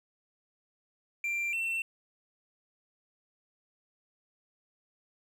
triangle tone pair in turn, 2366 / 2696 Hz, D7 / E7, +12 / +38 cents, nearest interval major second, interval 226 cents, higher second, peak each -28 dBFS, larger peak neither, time 1.24-1.53 / 1.53-1.82 s, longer neither, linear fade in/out 2 ms, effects none

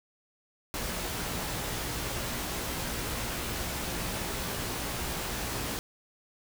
pink noise with comb filter, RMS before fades -34 dBFS, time 0.74-5.79 s, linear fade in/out 0 ms, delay 17 ms, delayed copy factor +0.5, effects none

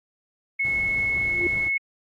sine tone, 2189 Hz, C#7, 22 cents flat, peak -21 dBFS, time 0.59-1.78 s, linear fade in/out 10 ms
brown noise, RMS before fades -34 dBFS, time 0.64-1.69 s, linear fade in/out 10 ms
sine tone with exponential growth, 349.2 Hz, F4, in tune, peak -21 dBFS, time 1.21-1.47 s, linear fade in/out 2 ms, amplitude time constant 55 ms
effects high-pass 60 Hz 12 dB/octave + AAC 32 kbps

